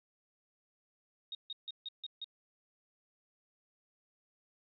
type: tone bursts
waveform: sine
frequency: 3729 Hz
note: A#7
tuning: in tune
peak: -39 dBFS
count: 6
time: 1.32-2.244 s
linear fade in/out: 2 ms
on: 29 ms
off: 150 ms
effects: none